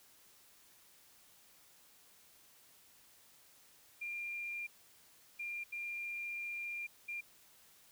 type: tone bursts at uneven times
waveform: sine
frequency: 2395 Hz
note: D7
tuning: 33 cents sharp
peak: -39 dBFS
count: 4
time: 4.01-4.67 / 5.39-5.64 / 5.72-6.87 / 7.08-7.21 s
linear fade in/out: 10 ms
effects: white hiss -64 dBFS RMS until 7.91 s